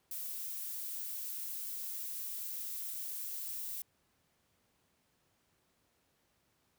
violet noise, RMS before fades -41 dBFS, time 0.11-3.82 s, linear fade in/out 2 ms, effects pink hiss -75 dBFS RMS until 6.78 s + high-pass 60 Hz 12 dB/octave

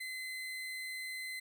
35% pulse tone, 2045 Hz, C7, 40 cents flat, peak -38 dBFS, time 0-1.4 s, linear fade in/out 10 ms, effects none

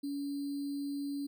sine tone with sample-and-hold, 282.9 Hz, C#4, 35 cents sharp, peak -34 dBFS, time 0.03-1.27 s, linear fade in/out 10 ms, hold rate 4410 Hz, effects none

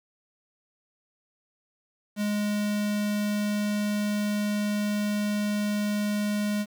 square tone with notch filter, 207.7 Hz, G#3, in tune, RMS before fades -27 dBFS, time 2.16-6.66 s, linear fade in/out 50 ms, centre 880 Hz, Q 1.8, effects 9-bit

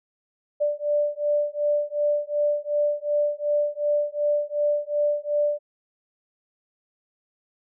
sine beating tone pair, 587.3 / 590 Hz, D5 / D5, 0 / +8 cents, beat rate 2.7 Hz, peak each -24 dBFS, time 0.6-5.59 s, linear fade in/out 20 ms, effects none

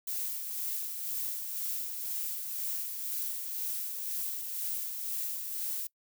violet noise with tremolo, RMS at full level -34 dBFS, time 0.07-5.87 s, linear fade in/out 5 ms, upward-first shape sine, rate 2 Hz, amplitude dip 40%, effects noise-tail reverb RT60 0.1 s tail -23 dB re dry

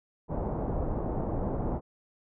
pink low-pass noise, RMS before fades -31 dBFS, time 0.28-1.81 s, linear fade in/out 50 ms, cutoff 850 Hz, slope 24 dB/octave, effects none

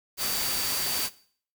sine tone in noise, 4623 Hz, D8, 28 cents flat, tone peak -33 dBFS, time 0.17-1.1 s, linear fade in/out 50 ms, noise white, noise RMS -29 dBFS, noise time 0.17-1.1 s, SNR -7 dB, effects noise-tail reverb RT60 0.5 s tail -18 dB re dry

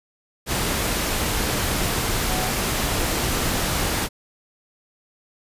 sine tone in noise, 740 Hz, F#5, in tune, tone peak -28 dBFS, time 2.26-2.52 s, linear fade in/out 50 ms, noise pink, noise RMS -23 dBFS, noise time 0.46-4.09 s, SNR -8 dB, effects resampled to 32000 Hz

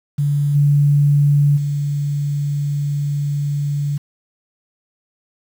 sine tone with level steps, 144.2 Hz, D3, 31 cents flat, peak -14 / -10 / -17 dBFS, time 0.18-3.98 s, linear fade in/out 10 ms, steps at 0.54 / 1.56 s, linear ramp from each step 20 ms, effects 7-bit

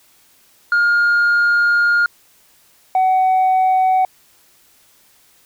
sine tone pair in turn, 1417 / 750.6 Hz, F6 / F#5, +25 / +25 cents, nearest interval major seventh, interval 1100 cents, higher first, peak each -9 dBFS, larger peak neither, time 0.72-2.06 / 2.95-4.05 s, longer first, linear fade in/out 2 ms, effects tanh soft clip ceiling -10 dBFS + white hiss -53 dBFS RMS until 5.45 s

